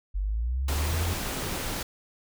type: linear sweep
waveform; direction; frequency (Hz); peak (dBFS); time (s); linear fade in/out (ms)
sine; up; 45.29 to 89.4; -25; 0.14-1.14; 20
type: noise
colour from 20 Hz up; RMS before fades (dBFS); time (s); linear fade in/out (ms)
pink; -32; 0.68-1.83; 5
effects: none